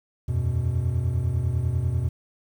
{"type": "chord", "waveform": "triangle", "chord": "E suspended second", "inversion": "none", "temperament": "equal", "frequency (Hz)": [82.41, 92.5, 123.47], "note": ["E2", "F#2", "B2"], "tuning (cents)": [0, 0, 0], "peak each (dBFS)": [-25, -25, -23], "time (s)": [0.28, 2.09], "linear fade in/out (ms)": 10, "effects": ["9-bit"]}